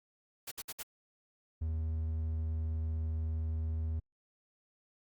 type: noise bursts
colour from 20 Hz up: white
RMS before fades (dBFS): -41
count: 4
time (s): 0.47-0.831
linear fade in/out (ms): 10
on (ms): 46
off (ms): 59
type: tone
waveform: triangle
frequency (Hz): 79.7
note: D#2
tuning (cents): +42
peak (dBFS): -30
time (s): 1.61-4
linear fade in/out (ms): 10
effects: Opus 48 kbps